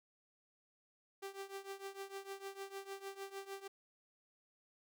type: tone with tremolo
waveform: sawtooth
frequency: 392 Hz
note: G4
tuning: in tune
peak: -38 dBFS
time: 1.22-3.68 s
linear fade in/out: 10 ms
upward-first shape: triangle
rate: 6.6 Hz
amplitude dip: 90%
effects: none